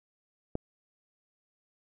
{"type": "click", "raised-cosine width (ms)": 2, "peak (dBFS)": -18, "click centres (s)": 0.554, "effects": []}